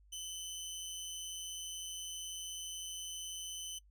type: tone with amplitude modulation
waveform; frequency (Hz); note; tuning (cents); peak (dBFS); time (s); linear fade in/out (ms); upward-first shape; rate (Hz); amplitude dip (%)
20% pulse; 3033; F#7; +42; -35; 0.12-3.79; 10; sine; 172; 35
effects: noise-tail reverb RT60 0.1 s tail -22 dB re dry + added 50 Hz sine -61 dBFS peak until 3.9 s